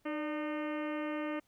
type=harmonic tone with a mistuned harmonic; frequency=304.8 Hz; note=D#4; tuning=36 cents flat; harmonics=1 / 2 / 3 / 4 / 5 / 6 / 7 / 8 / 9 / 10; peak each=-36 / -40 / -48 / -45 / -51 / -48 / -49 / -54 / -54 / -58 dBFS; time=0.05-1.4 s; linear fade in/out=10 ms; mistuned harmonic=2; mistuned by=-54 cents; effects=pink hiss -73 dBFS RMS until 1.47 s